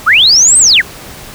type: linear two-way sweep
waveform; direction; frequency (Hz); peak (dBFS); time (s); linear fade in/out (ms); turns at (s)
sine; up then down; 1100 to 8460 to 1365; -3; 0.06-0.82; 20; 0.58
effects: pink hiss -30 dBFS RMS until 1.34 s